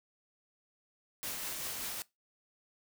white noise with tremolo, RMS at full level -38 dBFS, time 1.23-2.02 s, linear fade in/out 0 ms, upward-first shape triangle, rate 5.2 Hz, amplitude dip 30%, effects noise-tail reverb RT60 0.2 s tail -21 dB re dry

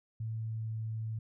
sine tone with pitch glide, 111.5 to 110.79 Hz, A2 to A2, +23 to +12 cents, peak -34 dBFS, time 0.2-1.19 s, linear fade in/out 5 ms, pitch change -11 cents, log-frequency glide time 0.32-0.75 s, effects none

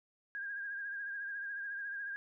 sine tone with vibrato, 1619 Hz, G#6, 45 cents flat, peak -38 dBFS, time 0.35-2.16 s, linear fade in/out 0 ms, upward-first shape sine, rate 14 Hz, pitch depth 44 cents each way, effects none

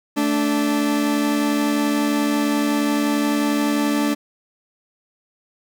40% pulse tone pair together, 220 / 291.5 Hz, A3 / D4, 0 / -13 cents, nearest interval perfect fourth, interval 487 cents, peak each -22 / -18 dBFS, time 0.16-4.15 s, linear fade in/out 20 ms, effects 8-bit

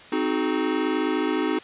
square chord, Ab dominant seventh, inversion first, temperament equal with one note detuned, 261.6 / 311.1 / 370 / 424.5 Hz, C4 / Eb4 / Gb4 / Ab4, 0 / 0 / 0 / +38 cents, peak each -29 / -26 / -29 / -30 dBFS, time 0.12-1.59 s, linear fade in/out 5 ms, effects white hiss -45 dBFS RMS until 1.63 s + resampled to 8000 Hz

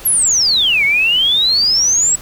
sine exponential two-way sweep, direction down then up, 11840 to 2166 to 7890 Hz, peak -10 dBFS, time 0.05-2.16 s, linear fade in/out 10 ms, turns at 0.84 s, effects pink hiss -35 dBFS RMS until 2.21 s

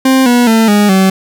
40% pulse tone with pitch steps, 263.3 / 242.8 / 224 / 206.6 / 190.53 Hz, C4 / B3 / A3 / G#3 / G3, +11 / -29 / +31 / -9 / -49 cents, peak -5 dBFS, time 0.05-1.1 s, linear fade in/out 5 ms, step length 210 ms, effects none

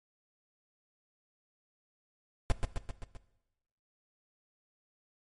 brown noise with echo, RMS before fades -23 dBFS, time 2.5-2.52 s, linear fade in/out 0 ms, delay 130 ms, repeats 5, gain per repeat -4 dB, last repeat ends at 3.17 s, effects noise-tail reverb RT60 1.0 s tail -17 dB re dry + MP3 48 kbps

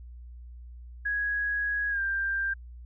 sine tone with pitch glide, 1661.2 to 1585.3 Hz, G#6 to G6, 0 to +19 cents, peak -26 dBFS, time 1.05-2.54 s, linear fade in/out 10 ms, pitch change -81 cents, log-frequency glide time 1.9-2 s, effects added 60 Hz sine -42 dBFS peak until 2.85 s

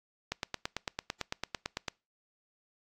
click train, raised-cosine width 0.2 ms, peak -15 dBFS, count 15, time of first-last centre 0.32-1.882 s, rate 8.96 Hz, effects noise-tail reverb RT60 0.3 s tail -26 dB re dry + AAC 64 kbps

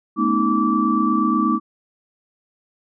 sine tone cluster, 213.6 / 241.9 / 275 / 315.2 / 1160 Hz, G#3 / B3 / C#4 / D#4 / D6, +49 / -36 / -14 / +23 / -22 cents, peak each -22 / -22 / -28 / -21 / -20 dBFS, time 0.16-1.6 s, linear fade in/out 50 ms, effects none

